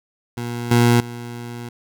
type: tone with level steps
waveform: 20% pulse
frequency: 119.4 Hz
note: A#2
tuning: 42 cents sharp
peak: -20 / -7 / -25 dBFS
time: 0.37-1.69 s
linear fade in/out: 5 ms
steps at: 0.71 / 1 s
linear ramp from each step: 5 ms
effects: none